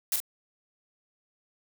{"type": "noise with echo", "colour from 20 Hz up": "blue", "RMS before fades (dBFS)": -26, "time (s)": [0.12, 0.16], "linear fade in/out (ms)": 2, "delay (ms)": 42, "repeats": 1, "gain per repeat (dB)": -5, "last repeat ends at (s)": 0.202, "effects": []}